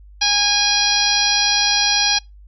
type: harmonic tone with a mistuned harmonic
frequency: 821 Hz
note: G#5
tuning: 20 cents flat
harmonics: 1 / 2 / 3 / 4 / 5 / 6 / 7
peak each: -24 / -25 / -23 / -22 / -20 / -21 / -21 dBFS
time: 0.21-2.19 s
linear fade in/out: 10 ms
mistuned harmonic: 7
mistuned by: -33 cents
effects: noise-tail reverb RT60 0.2 s tail -26 dB re dry + added 50 Hz sine -40 dBFS peak until 2.47 s